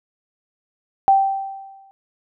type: tone with exponential decay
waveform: sine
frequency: 780 Hz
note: G5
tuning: 9 cents flat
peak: -8 dBFS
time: 1.08-1.91 s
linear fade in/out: 0 ms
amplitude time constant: 180 ms
effects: none